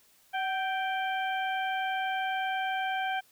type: harmonic tone with a mistuned harmonic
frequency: 784 Hz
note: G5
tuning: in tune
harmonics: 1 / 2 / 3 / 4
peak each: -30 / -34 / -39 / -41 dBFS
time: 0.33-3.21 s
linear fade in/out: 20 ms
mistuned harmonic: 1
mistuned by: -58 cents
effects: white hiss -63 dBFS RMS until 3.31 s